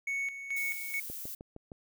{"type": "tone with tremolo", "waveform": "triangle", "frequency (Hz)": 2217, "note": "C#7", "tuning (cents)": 0, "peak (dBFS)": -29, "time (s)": [0.07, 1], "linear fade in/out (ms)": 5, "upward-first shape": "square", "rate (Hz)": 2.3, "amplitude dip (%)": 65}
{"type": "noise", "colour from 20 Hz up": "violet", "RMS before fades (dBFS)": -41, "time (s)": [0.56, 1.35], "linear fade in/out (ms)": 5}
{"type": "click train", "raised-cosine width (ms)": 2, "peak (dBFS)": -31, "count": 5, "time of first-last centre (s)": [1.1, 1.718], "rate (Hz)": 6.47}
{"effects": []}